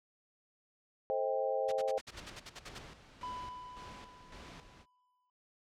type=chord; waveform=sine; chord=A half-diminished seventh; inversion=none; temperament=just; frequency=440 / 528 / 633.6 / 792 Hz; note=A4 / C5 / Eb5 / G5; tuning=0 / +16 / +31 / +18 cents; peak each=-39 / -33 / -38 / -38 dBFS; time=1.1-1.98 s; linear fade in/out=0 ms
type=noise bursts; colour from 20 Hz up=white; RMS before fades=-42 dBFS; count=12; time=1.68-2.789 s; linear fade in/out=10 ms; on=42 ms; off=55 ms
type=noise with tremolo; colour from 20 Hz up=pink; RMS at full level=-50 dBFS; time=2.1-4.86 s; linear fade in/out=50 ms; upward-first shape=square; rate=1.8 Hz; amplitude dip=60%
type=tone with exponential decay; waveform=triangle; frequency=996 Hz; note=B5; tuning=14 cents sharp; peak=-36 dBFS; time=3.23-5.3 s; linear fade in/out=2 ms; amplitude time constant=450 ms
effects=low-pass 5000 Hz 12 dB/octave